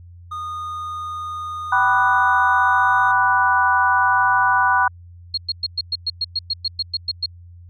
triangle tone, 1230 Hz, D#6, 20 cents flat, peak -24 dBFS, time 0.31-3.12 s, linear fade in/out 10 ms
sine chord, G major seventh, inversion none, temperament equal with one note detuned, 770.1 / 987.8 / 1174.7 / 1480 Hz, G5 / B5 / D6 / F#6, -31 / 0 / 0 / 0 cents, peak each -22 / -17 / -22 / -18 dBFS, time 1.72-4.88 s, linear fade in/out 5 ms
sine tone bursts, 4284 Hz, C8, 40 cents sharp, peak -18 dBFS, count 14, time 5.34-7.26 s, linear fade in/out 5 ms, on 35 ms, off 110 ms
effects added 87 Hz sine -39 dBFS peak until 7.69 s

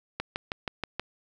click train, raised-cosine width 0.3 ms, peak -14 dBFS, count 6, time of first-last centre 0.2-0.996 s, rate 6.28 Hz, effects none

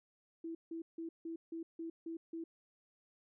sine tone bursts, 329.6 Hz, E4, in tune, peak -40 dBFS, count 8, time 0.44-2.44 s, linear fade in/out 5 ms, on 110 ms, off 160 ms, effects none

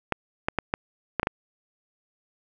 clicks, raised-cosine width 0.5 ms, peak -8 dBFS, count 7, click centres 0.123 / 0.485 / 0.587 / 0.739 / 1.197 / 1.231 / 1.271 s, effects none

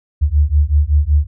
sine beating tone pair, 71.3 / 76.6 Hz, C#2 / D#2, +49 / -27 cents, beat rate 5.3 Hz, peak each -13 dBFS, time 0.21-1.27 s, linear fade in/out 20 ms, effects none

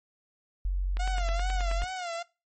sine tone, 46.25 Hz, F#1, in tune, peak -25 dBFS, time 0.65-1.84 s, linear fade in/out 0 ms
click train, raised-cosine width 0.3 ms, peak -22 dBFS, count 9, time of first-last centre 0.97-1.82 s, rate 9.41 Hz
sawtooth tone with vibrato, 710 Hz, F5, 28 cents sharp, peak -29 dBFS, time 0.99-2.23 s, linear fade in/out 10 ms, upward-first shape sine, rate 2.4 Hz, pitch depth 100 cents each way
effects noise-tail reverb RT60 0.3 s tail -23 dB re dry + MP3 32 kbps

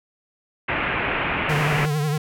white low-pass noise, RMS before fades -24 dBFS, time 0.68-1.86 s, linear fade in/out 10 ms, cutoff 2700 Hz, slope 48 dB/octave
square tone with vibrato, 149.5 Hz, D3, 31 cents sharp, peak -21 dBFS, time 1.49-2.18 s, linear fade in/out 5 ms, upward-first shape triangle, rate 11 Hz, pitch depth 87 cents each way
effects none

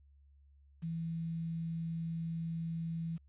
sine tone with quantisation, 164.81 Hz, E3, in tune, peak -35 dBFS, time 0.82-3.18 s, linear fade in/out 20 ms, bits 10, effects added 70 Hz sine -60 dBFS peak until 3.28 s + resampled to 8000 Hz

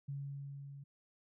sine tone with level ramp, 140 Hz, C#3, 18 cents sharp, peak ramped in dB -38 to -48 dBFS, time 0.08-0.84 s, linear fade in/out 10 ms, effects none

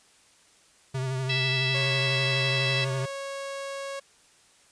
square tone with vibrato, 131 Hz, C3, 2 cents sharp, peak -28 dBFS, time 0.94-3.06 s, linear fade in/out 10 ms, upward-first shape triangle, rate 12 Hz, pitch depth 46 cents each way
harmonic tone, 659.3 Hz, E5, in tune, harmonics 3 / 4 / 5 / 6 / 7 / 8, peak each -32 / -29 / -33 / -32 / -39 / -38 dBFS, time 1.29-2.85 s, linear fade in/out 10 ms
sawtooth tone, 551 Hz, C#5, 11 cents flat, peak -29 dBFS, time 1.74-4 s, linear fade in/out 10 ms
effects white hiss -59 dBFS RMS until 4.71 s + resampled to 22050 Hz

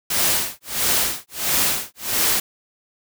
white noise with tremolo, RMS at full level -18 dBFS, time 0.1-2.4 s, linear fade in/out 5 ms, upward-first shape sine, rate 1.5 Hz, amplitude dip 100%, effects none

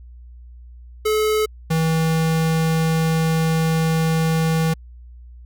square tone pair in turn, 430 / 161.43 Hz, A4 / E3, -40 / -36 cents, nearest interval octave + perfect fourth, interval 1696 cents, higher first, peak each -17 dBFS, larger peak neither, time 1.05-1.46 / 1.7-4.74 s, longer second, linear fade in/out 10 ms, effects added 60 Hz sine -38 dBFS peak until 5.45 s

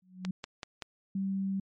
sine tone with exponential growth, 184.4 Hz, F#3, 6 cents flat, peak -28 dBFS, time 0.02-0.31 s, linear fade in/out 5 ms, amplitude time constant 63 ms
click train, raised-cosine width 0.2 ms, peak -20 dBFS, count 4, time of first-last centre 0.25-0.823 s, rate 5.24 Hz
sine tone, 193.9 Hz, G3, 19 cents flat, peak -29 dBFS, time 1.15-1.6 s, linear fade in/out 5 ms
effects MP3 48 kbps

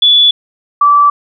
sine tone pair in turn, 3439 / 1159.6 Hz, A7 / D6, -40 / -22 cents, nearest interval octave + perfect fifth, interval 1882 cents, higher first, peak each -4 dBFS, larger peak neither, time 0.02-0.31 / 0.81-1.1 s, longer neither, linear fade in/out 5 ms, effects none

